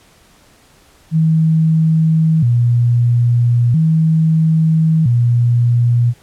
sine tone with vibrato, 138.59 Hz, C#3, in tune, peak -9 dBFS, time 1.11-6.14 s, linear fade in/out 50 ms, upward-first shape square, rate 0.38 Hz, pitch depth 250 cents each way, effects pink hiss -49 dBFS RMS until 6.22 s + low-pass 12000 Hz 12 dB/octave

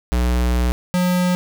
square tone pair in turn, 60.9 / 179.98 Hz, B1 / F#3, -24 / -48 cents, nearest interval octave + perfect fifth, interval 1876 cents, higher second, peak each -16 dBFS, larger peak neither, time 0.12-0.72 / 0.94-1.35 s, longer first, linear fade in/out 0 ms, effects none

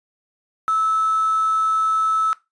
sine tone with quantisation, 1305 Hz, E6, 18 cents flat, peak -16 dBFS, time 0.68-2.33 s, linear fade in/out 0 ms, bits 6, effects noise-tail reverb RT60 0.2 s tail -18 dB re dry + resampled to 22050 Hz

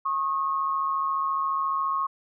sine tone pair together, 1090.1 / 1244.5 Hz, C#6 / D#6, -29 / 0 cents, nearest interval major second, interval 229 cents, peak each -24 / -32 dBFS, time 0.05-2.07 s, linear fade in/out 10 ms, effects none

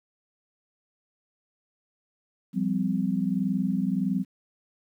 sine chord, F suspended second, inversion none, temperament equal with one note detuned, 174.61 / 196 / 256.5 Hz, F3 / G3 / C4, 0 / 0 / -34 cents, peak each -29 / -26 / -29 dBFS, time 2.53-4.25 s, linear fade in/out 50 ms, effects 10-bit

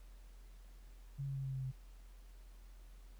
sine tone with pitch steps, 138.3 / 136.71 / 135.14 / 133.59 / 132.05 / 130.54 Hz, C#3 / C#3 / C#3 / C3 / C3 / C3, -4 / -24 / -44 / +36 / +16 / -4 cents, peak -38 dBFS, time 1.18-1.72 s, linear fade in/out 20 ms, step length 90 ms, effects added 43 Hz sine -53 dBFS peak until 3.19 s + pink hiss -69 dBFS RMS until 3.19 s

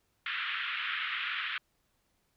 pink band-pass noise, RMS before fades -35 dBFS, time 0.26-1.58 s, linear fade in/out 2 ms, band 1300 to 3400 Hz, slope 48 dB/octave, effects pink hiss -75 dBFS RMS until 2.36 s

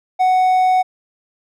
triangle tone with hard clipping, 742 Hz, F#5, 5 cents sharp, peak -12 dBFS, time 0.19-0.83 s, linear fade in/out 20 ms, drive 6 dB, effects none

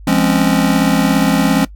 square chord, Db major seventh, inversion first, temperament just, 173.24 / 207.9 / 259.9 / 277.2 Hz, F3 / Ab3 / C4 / Db4, -14 / +2 / -11 / 0 cents, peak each -17 dBFS, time 0.07-1.65 s, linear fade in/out 5 ms, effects noise-tail reverb RT60 0.1 s tail -19 dB re dry + added 50 Hz sine -32 dBFS peak until 1.75 s

